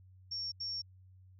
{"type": "tone bursts at uneven times", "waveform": "sine", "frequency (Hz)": 5490, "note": "F8", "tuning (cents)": -31, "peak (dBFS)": -36, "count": 2, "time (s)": [[0.31, 0.52], [0.6, 0.82]], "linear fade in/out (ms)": 10, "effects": ["added 93 Hz sine -56 dBFS peak until 1.39 s"]}